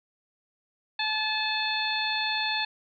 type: harmonic tone with a mistuned harmonic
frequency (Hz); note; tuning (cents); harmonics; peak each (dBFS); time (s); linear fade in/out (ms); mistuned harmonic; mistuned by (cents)
864; A5; -32; 1 / 2 / 3 / 4 / 5; -32 / -32 / -32 / -32 / -32; 0.99-2.65; 5; 4; +45
effects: none